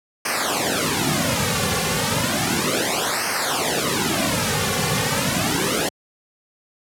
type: noise with flanger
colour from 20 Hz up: pink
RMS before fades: -21 dBFS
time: 0.25-5.89 s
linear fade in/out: 5 ms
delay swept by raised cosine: 0.27 to 3.17 ms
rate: 0.33 Hz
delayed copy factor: -0.9
effects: high-pass 100 Hz 12 dB/octave + low-pass 12000 Hz 12 dB/octave